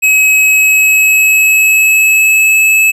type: tone with pitch glide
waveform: square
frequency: 2557 to 2599 Hz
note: D#7 to E7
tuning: +47 to -25 cents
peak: -6 dBFS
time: 0.02-2.92 s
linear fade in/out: 20 ms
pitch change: +28 cents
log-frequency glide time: 0.3-2.81 s
effects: none